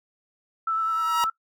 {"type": "tone with vibrato", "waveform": "sine", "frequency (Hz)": 1318.5, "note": "E6", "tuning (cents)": 0, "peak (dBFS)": -22, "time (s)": [0.67, 1.3], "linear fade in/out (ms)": 5, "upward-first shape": "triangle", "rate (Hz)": 10, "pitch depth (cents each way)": 20}
{"type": "tone with exponential growth", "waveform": "45% pulse", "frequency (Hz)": 950, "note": "A#5", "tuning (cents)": 33, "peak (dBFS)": -20, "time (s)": [0.68, 1.24], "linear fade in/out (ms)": 0, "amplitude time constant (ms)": 120}
{"effects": ["noise-tail reverb RT60 0.1 s tail -19 dB re dry"]}